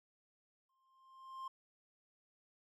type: tone with exponential growth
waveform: triangle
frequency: 1056 Hz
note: C6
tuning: 16 cents sharp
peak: -39 dBFS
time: 0.69-1.48 s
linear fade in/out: 5 ms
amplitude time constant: 170 ms
effects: none